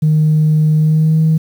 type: tone with pitch glide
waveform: sine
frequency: 154.4 to 158.74 Hz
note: D#3 to D#3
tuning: -13 to +35 cents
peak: -7 dBFS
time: 0.02-1.38 s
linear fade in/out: 10 ms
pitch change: +48 cents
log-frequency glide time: 0.76-1.2 s
effects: tanh soft clip ceiling -5 dBFS + 7-bit